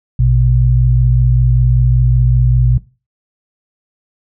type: tone pair together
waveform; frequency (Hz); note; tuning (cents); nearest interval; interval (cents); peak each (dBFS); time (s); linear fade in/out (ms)
sine; 58.27 / 123.47; A#1 / B2; 0 / 0; octave + minor second; 1300; -12 / -10; 0.19-2.78; 5
effects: noise-tail reverb RT60 0.3 s tail -17 dB re dry